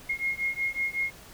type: beating tone pair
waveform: sine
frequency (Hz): 2146 / 2151.4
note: C7 / C7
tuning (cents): +43 / +48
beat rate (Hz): 5.4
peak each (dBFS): -30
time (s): 0.09-1.11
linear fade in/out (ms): 10
effects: pink hiss -49 dBFS RMS until 1.33 s